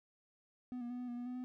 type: tone with pitch steps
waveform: triangle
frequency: 249.5 / 239.4 / 246.4 / 248.1 / 240.6 / 243.4 / 249.5 / 251.6 Hz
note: B3 / A#3 / B3 / B3 / B3 / B3 / B3 / B3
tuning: +18 / +46 / -4 / +8 / -45 / -25 / +18 / +32 cents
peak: -38 dBFS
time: 0.72-1.44 s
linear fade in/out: 0 ms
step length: 90 ms
effects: none